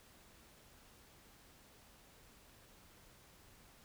silence, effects pink hiss -63 dBFS RMS until 3.84 s

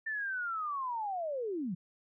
sine linear sweep, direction down, 1795 to 160 Hz, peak -33 dBFS, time 0.06-1.75 s, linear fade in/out 10 ms, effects none

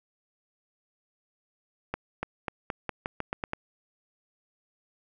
accelerating click train, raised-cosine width 0.5 ms, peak -15 dBFS, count 10, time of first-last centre 1.94-3.534 s, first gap 290 ms, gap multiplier 0.87, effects none

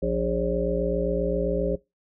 harmonic tone with a mistuned harmonic, 58.27 Hz, A#1, in tune, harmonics 1 / 3 / 5 / 7 / 9 / 10, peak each -30 / -29 / -33 / -29 / -27 / -32 dBFS, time 0.02-1.76 s, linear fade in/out 10 ms, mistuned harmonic 9, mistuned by +35 cents, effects noise-tail reverb RT60 0.2 s tail -21 dB re dry

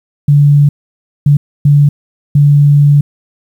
sine tone bursts at uneven times, 144.5 Hz, D3, 28 cents flat, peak -3 dBFS, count 4, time 0.28-0.69 / 1.26-1.37 / 1.65-1.89 / 2.35-3.01 s, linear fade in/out 5 ms, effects 7-bit

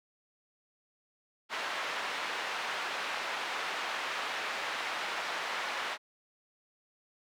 pink band-pass noise, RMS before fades -36 dBFS, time 1.49-5.98 s, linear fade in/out 50 ms, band 870 to 3000 Hz, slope 12 dB/octave, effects none

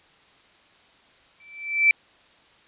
sine tone with exponential growth, 2328 Hz, D7, 16 cents flat, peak -11 dBFS, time 1.4-1.91 s, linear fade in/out 1 ms, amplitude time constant 110 ms, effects white hiss -56 dBFS RMS until 2.67 s + resampled to 8000 Hz

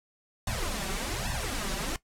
pink noise with flanger, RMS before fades -32 dBFS, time 0.47-1.96 s, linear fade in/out 2 ms, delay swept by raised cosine 1.1 to 5.3 ms, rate 1.2 Hz, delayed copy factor +1, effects noise-tail reverb RT60 0.1 s tail -17 dB re dry + low-pass 11000 Hz 12 dB/octave

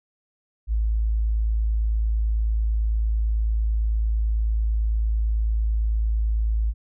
sine tone, 54.5 Hz, A1, 16 cents flat, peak -19 dBFS, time 0.67-6.74 s, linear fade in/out 50 ms, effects none

